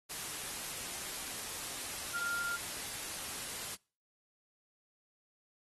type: tone in noise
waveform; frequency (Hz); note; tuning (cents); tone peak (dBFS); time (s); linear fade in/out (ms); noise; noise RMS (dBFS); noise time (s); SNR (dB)
sine; 1396.9; F6; 0; -35; 2.13-2.57; 20; white; -41; 0.09-3.76; +3
effects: noise-tail reverb RT60 0.4 s tail -26 dB re dry + AAC 32 kbps